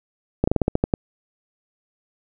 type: slowing click train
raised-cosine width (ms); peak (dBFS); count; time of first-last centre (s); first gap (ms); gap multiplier
2; -4; 9; 0.44-0.938; 35; 1.16
effects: none